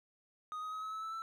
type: tone with pitch steps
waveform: triangle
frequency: 1244.5 / 1258.2 / 1272.1 / 1286.2 / 1300.3 / 1314.7 / 1329.2 Hz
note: D#6 / D#6 / D#6 / E6 / E6 / E6 / E6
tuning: 0 / +19 / +38 / -43 / -24 / -5 / +14 cents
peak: -37 dBFS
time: 0.52-1.22 s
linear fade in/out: 0 ms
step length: 100 ms
effects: none